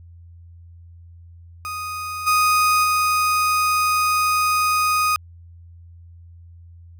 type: tone with level steps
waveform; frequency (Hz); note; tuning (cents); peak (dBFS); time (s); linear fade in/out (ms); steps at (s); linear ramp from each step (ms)
35% pulse; 1244.5; D#6; 0; -25 / -13 / -15; 1.65-5.16; 0; 2.26 / 2.83; 20
effects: added 85 Hz sine -41 dBFS peak until 6.99 s